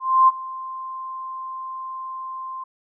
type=tone with ADSR envelope; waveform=sine; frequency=1046.5 Hz; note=C6; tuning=in tune; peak=-9 dBFS; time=0-2.64 s; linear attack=280 ms; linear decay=27 ms; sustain=-20 dB; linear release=8 ms; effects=none